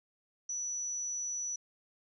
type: tone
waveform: sine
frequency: 5920 Hz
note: F#8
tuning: in tune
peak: -34 dBFS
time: 0.49-1.56 s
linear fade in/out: 5 ms
effects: none